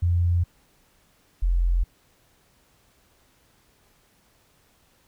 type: tone pair in turn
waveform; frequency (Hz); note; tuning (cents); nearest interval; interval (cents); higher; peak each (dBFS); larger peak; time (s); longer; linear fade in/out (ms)
sine; 86.9 / 43.45; F2 / F1; -8 / -8; octave; 1200; first; -18; neither; 0.02-0.44 / 1.42-1.84; neither; 10
effects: pink hiss -62 dBFS RMS until 5.07 s